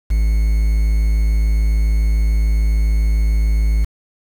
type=tone with quantisation; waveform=triangle; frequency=53.5 Hz; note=A1; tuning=48 cents flat; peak=-10 dBFS; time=0.1-3.85 s; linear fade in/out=10 ms; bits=6; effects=none